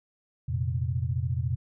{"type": "chord", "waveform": "sine", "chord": "F suspended fourth", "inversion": "none", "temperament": "equal", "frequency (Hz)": [87.31, 116.54, 130.81], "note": ["F2", "Bb2", "C3"], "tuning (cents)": [0, 0, 0], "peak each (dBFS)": -30, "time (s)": [0.48, 1.56], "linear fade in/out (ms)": 10, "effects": []}